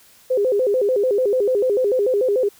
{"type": "tone with vibrato", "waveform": "sine", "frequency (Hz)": 456.3, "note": "A#4", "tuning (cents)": -37, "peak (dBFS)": -15, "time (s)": [0.3, 2.49], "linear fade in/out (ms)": 10, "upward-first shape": "square", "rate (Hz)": 6.8, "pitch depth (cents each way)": 200, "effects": ["white hiss -51 dBFS RMS until 2.59 s"]}